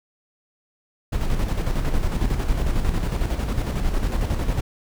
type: noise with tremolo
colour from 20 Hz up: brown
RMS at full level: -20 dBFS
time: 1.12-4.61 s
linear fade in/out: 10 ms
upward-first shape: square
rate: 11 Hz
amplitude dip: 45%
effects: none